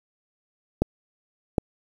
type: clicks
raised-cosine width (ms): 2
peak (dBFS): -6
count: 2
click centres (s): 0.82 / 1.582
effects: 7-bit